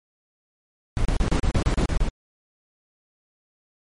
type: noise bursts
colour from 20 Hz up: brown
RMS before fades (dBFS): -20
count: 10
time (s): 0.97-2.086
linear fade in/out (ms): 0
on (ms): 81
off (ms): 34
effects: MP3 48 kbps